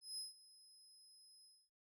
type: tone with ADSR envelope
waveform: 30% pulse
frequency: 5090 Hz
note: D#8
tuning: 39 cents sharp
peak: -39 dBFS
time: 0.01-1.7 s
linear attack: 170 ms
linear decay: 150 ms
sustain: -20 dB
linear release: 250 ms
effects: none